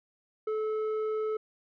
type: tone with low-pass filter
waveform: square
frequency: 433.2 Hz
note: A4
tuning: 27 cents flat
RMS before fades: -31 dBFS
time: 0.47-1.37 s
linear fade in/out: 5 ms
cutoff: 960 Hz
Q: 1.7
effects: none